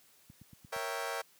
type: click train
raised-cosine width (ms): 5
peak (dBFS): -38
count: 5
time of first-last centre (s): 0.3-0.763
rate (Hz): 8.63
type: chord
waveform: 20% pulse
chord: A# diminished seventh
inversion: none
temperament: equal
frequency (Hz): 466.2 / 554.4 / 659.3 / 784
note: A#4 / C#5 / E5 / G5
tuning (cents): 0 / 0 / 0 / 0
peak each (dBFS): -36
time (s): 0.72-1.22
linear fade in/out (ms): 10
effects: white hiss -64 dBFS RMS until 1.39 s + high-pass 100 Hz 12 dB/octave